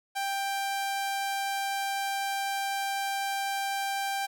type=tone; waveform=sawtooth; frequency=788 Hz; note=G5; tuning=9 cents sharp; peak=-25 dBFS; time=0.15-4.27 s; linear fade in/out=20 ms; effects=none